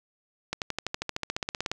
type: accelerating click train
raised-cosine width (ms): 0.2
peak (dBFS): -12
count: 18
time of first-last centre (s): 0.53-1.716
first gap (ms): 88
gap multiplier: 0.97
effects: none